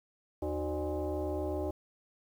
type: tone with frequency modulation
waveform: sine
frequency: 146.8 Hz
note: D3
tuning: in tune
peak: -31 dBFS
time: 0.42-1.71 s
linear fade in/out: 5 ms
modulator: 226 Hz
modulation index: 2.5
effects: 10-bit